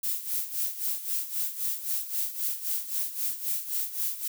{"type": "noise with tremolo", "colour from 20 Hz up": "violet", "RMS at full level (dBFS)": -28, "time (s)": [0.03, 4.28], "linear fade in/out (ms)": 5, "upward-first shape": "sine", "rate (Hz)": 3.8, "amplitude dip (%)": 75, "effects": []}